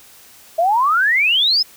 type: exponential sweep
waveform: sine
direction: up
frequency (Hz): 640 to 5274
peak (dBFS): -12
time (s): 0.58-1.63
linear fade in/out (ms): 10
effects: white hiss -45 dBFS RMS until 1.76 s